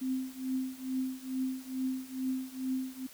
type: tone with tremolo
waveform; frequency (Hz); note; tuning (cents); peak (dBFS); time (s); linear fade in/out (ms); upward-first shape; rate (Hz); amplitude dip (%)
sine; 260.2; C4; -9; -28; 0.01-3.07; 10; triangle; 2.3; 95
effects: white hiss -53 dBFS RMS until 3.13 s